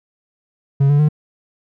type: tone with pitch steps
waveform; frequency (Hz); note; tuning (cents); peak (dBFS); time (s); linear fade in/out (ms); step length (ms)
triangle; 138.59 / 144.56 / 150.78; C#3 / D3 / D3; 0 / -27 / +46; -8; 0.8-1.088; 10; 96
effects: none